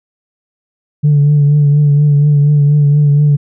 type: tone with vibrato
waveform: sine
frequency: 146 Hz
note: D3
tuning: 10 cents flat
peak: -4 dBFS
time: 1.03-3.37 s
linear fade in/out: 20 ms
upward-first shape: triangle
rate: 4.2 Hz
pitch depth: 41 cents each way
effects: tanh soft clip ceiling -3 dBFS